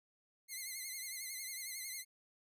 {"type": "tone with vibrato", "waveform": "5% pulse", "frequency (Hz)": 2093, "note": "C7", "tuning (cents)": 0, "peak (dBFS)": -32, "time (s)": [0.48, 2.05], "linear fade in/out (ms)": 50, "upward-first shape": "triangle", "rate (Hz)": 11, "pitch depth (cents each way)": 86, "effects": ["resampled to 32000 Hz"]}